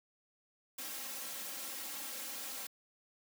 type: noise with comb filter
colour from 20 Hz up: white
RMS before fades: -43 dBFS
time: 0.78-2.67 s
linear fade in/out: 5 ms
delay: 3.7 ms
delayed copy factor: +0.9
effects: high-pass 200 Hz 12 dB/octave